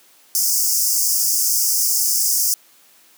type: high-pass noise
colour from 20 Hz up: pink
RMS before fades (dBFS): -18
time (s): 0.35-2.54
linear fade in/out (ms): 0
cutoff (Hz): 5000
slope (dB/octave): 96
effects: white hiss -52 dBFS RMS until 3.17 s + high-pass 200 Hz 12 dB/octave